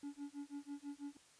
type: tone with tremolo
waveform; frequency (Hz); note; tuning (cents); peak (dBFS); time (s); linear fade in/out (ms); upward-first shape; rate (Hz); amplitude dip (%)
triangle; 285.4; D4; -49; -40; 0.03-1.17; 2; sine; 6.1; 100
effects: white hiss -66 dBFS RMS until 1.39 s + resampled to 22050 Hz